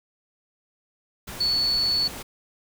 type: tone in noise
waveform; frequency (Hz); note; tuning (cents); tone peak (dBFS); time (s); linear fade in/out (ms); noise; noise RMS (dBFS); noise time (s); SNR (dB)
sine; 4435; C#8; 0; -20; 1.4-2.08; 10; pink; -37; 1.27-2.23; +14
effects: none